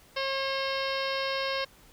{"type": "harmonic tone with a mistuned harmonic", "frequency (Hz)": 540, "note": "C#5", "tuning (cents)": -45, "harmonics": [1, 2, 3, 4, 5, 6, 7, 8, 9, 10], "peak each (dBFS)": [-32, -35, -37, -38, -39, -40, -40, -41, -42, -42], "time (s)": [0.16, 1.65], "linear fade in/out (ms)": 10, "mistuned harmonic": 6, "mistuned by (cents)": -62, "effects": ["pink hiss -57 dBFS RMS until 1.92 s"]}